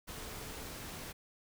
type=tone in noise; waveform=sine; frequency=440 Hz; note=A4; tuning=in tune; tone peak=-55 dBFS; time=0.15-0.64 s; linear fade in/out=20 ms; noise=pink; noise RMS=-45 dBFS; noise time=0.07-1.13 s; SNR=-13 dB; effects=none